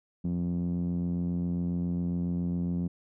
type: tone with low-pass filter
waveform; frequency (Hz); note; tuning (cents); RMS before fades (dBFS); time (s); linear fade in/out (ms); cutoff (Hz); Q
5% pulse; 87.31; F2; 0; -30; 0.24-2.88; 10; 200; 4.4
effects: none